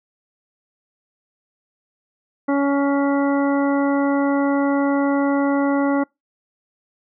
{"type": "harmonic tone", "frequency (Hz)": 280.5, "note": "C#4", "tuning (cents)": 21, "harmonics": [1, 2, 3, 4, 5, 7], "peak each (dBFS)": [-17, -23, -27, -29, -31, -34], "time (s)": [2.48, 6.04], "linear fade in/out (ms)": 10, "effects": ["noise-tail reverb RT60 0.2 s tail -26 dB re dry"]}